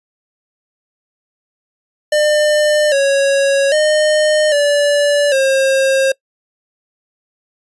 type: tone with pitch steps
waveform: square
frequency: 601 / 553 / 611 / 579 / 536 Hz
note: D5 / C#5 / D#5 / D5 / C5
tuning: +40 / -4 / -32 / -25 / +42 cents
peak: -11 dBFS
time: 2.12-6.12 s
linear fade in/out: 5 ms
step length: 800 ms
effects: noise-tail reverb RT60 0.1 s tail -24 dB re dry + resampled to 24000 Hz